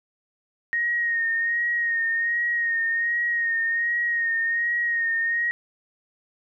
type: tone with vibrato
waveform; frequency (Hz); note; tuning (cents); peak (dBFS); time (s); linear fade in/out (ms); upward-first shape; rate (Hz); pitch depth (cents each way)
sine; 1864.7; A#6; 0; -21; 0.73-5.51; 0; sine; 1.3; 33
effects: none